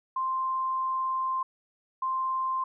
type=tone pair in turn; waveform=sine; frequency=1047 / 1047 Hz; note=C6 / C6; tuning=+1 / +1 cents; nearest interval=unison; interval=0 cents; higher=neither; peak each=-26 dBFS; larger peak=neither; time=0.16-1.43 / 2.02-2.64 s; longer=first; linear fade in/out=5 ms; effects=none